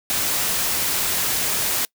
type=noise; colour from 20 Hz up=white; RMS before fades=-22 dBFS; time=0.1-1.85 s; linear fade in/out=0 ms; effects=noise-tail reverb RT60 0.1 s tail -25 dB re dry